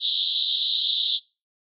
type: band-pass noise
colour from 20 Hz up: pink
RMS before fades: -25 dBFS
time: 0-1.2 s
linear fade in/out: 50 ms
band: 3300 to 4000 Hz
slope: 96 dB/octave
effects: noise-tail reverb RT60 0.3 s tail -24 dB re dry